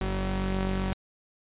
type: tone pair together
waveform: sawtooth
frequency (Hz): 47.63 / 189.7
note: G1 / F#3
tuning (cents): -49 / +43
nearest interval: 2 octaves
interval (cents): 2392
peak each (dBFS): -25 / -26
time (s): 0.01-0.93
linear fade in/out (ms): 0
effects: resampled to 8000 Hz